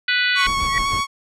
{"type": "harmonic tone", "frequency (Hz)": 493.9, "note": "B4", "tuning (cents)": 0, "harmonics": [3, 4, 5, 6, 7, 8, 9], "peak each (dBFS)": [-20, -22, -24, -26, -27, -28, -29], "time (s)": [0.08, 0.47], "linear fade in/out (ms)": 5}
{"type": "tone with vibrato", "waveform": "sawtooth", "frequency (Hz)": 1108.7, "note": "C#6", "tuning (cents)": 0, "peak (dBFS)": -15, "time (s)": [0.35, 1.07], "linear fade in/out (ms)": 50, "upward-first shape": "square", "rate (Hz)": 7.9, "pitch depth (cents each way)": 14}
{"type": "noise with tremolo", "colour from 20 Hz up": "brown", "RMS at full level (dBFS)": -26, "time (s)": [0.44, 1.04], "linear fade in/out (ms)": 50, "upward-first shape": "triangle", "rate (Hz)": 6.4, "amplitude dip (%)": 75}
{"type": "tone with exponential growth", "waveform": "sine", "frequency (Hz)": 1934, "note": "B6", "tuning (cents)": -37, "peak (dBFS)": -14, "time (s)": [0.65, 0.78], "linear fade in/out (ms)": 1, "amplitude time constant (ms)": 27}
{"effects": ["low-pass 8000 Hz 12 dB/octave"]}